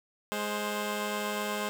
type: tone pair together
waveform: 10% pulse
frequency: 208.6 / 525.6 Hz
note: G#3 / C5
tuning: +8 / +8 cents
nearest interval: octave + major third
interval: 1600 cents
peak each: -24 / -27 dBFS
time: 0.32-1.69 s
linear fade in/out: 0 ms
effects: none